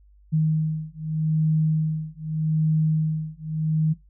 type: beating tone pair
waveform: sine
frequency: 156.2 / 157.02 Hz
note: D#3 / D#3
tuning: +7 / +16 cents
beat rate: 0.82 Hz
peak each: -23 dBFS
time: 0.32-3.94 s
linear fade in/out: 20 ms
effects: noise-tail reverb RT60 0.2 s tail -18 dB re dry + added 50 Hz sine -51 dBFS peak until 4.09 s